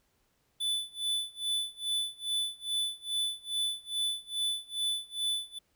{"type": "tone with tremolo", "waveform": "square", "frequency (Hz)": 3489, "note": "A7", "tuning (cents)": -15, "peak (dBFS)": -28, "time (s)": [0.6, 5.59], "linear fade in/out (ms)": 10, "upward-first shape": "sine", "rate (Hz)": 2.4, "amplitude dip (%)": 95, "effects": ["pink hiss -73 dBFS RMS until 5.75 s"]}